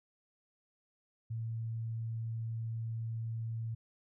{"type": "tone", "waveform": "sine", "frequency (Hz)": 113.5, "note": "A#2", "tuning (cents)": -46, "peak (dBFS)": -35, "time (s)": [1.3, 3.75], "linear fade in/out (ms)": 10, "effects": []}